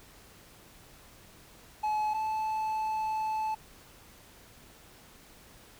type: tone pair in turn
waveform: triangle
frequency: 854 / 870.9 Hz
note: G#5 / A5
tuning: +48 / -18 cents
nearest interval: unison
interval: 34 cents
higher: second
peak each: -25 / -27 dBFS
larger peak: first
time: 1.83-2.14 / 2.14-3.55 s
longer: second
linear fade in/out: 10 ms
effects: pink hiss -55 dBFS RMS until 5.79 s